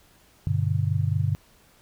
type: chord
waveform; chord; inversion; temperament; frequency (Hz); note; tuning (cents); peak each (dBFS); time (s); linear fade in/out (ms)
sine; G major; none; just; 98 / 122.5 / 147; G2 / B2 / D3; 0 / -14 / +2; -24 / -27 / -26; 0.47-1.35; 0
effects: pink hiss -58 dBFS RMS until 1.81 s